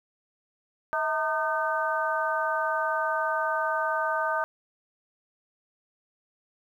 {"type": "tone cluster", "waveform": "sine", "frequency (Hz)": [641, 915, 1222, 1533], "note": ["E5", "A#5", "D#6", "G6"], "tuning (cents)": [-49, -32, -32, -39], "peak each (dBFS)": -30, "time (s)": [0.93, 4.44], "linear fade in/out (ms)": 0, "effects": ["10-bit"]}